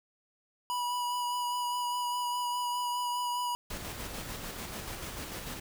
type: tone with vibrato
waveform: square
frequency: 977 Hz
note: B5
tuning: 19 cents flat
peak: -31 dBFS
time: 0.7-3.55 s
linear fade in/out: 0 ms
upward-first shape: sine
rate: 4.9 Hz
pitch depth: 14 cents each way
type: noise with tremolo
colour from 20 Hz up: pink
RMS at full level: -39 dBFS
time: 3.7-5.6 s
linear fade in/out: 5 ms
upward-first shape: square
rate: 6.8 Hz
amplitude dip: 30%
effects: none